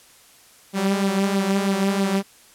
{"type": "tone with flanger", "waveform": "sawtooth", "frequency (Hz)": 196, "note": "G3", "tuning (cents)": 0, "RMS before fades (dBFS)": -21, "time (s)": [0.73, 2.23], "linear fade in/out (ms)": 50, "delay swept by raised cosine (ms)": [0.21, 5.51], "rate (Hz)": 3.1, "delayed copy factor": 0.55, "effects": ["white hiss -51 dBFS RMS until 2.54 s", "low-pass 12000 Hz 12 dB/octave"]}